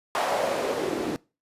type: noise with band-pass filter sweep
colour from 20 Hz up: white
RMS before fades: -27 dBFS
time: 0.15-1.16 s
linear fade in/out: 0 ms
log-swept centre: 750 to 280 Hz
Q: 2.5
effects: noise-tail reverb RT60 0.3 s tail -22 dB re dry + resampled to 32000 Hz